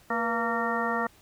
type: harmonic tone with a mistuned harmonic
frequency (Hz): 230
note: A#3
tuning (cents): -23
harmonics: 1 / 2 / 3 / 4 / 5 / 6 / 8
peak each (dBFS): -33 / -33 / -33 / -33 / -33 / -33 / -33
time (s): 0.1-1.07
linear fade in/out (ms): 5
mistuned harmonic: 2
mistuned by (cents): +70
effects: pink hiss -58 dBFS RMS until 1.21 s